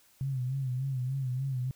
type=tone with vibrato; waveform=sine; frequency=130.9 Hz; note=C3; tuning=1 cent sharp; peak=-29 dBFS; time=0.21-1.71 s; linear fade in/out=0 ms; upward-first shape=sine; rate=3.4 Hz; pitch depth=84 cents each way; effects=white hiss -63 dBFS RMS until 1.75 s